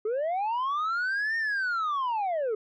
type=linear two-way sweep; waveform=sine; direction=up then down; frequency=411.1 to 1841 to 411.1 Hz; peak=-23 dBFS; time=0.05-2.55 s; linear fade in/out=5 ms; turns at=1.37 s; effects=tanh soft clip ceiling -25 dBFS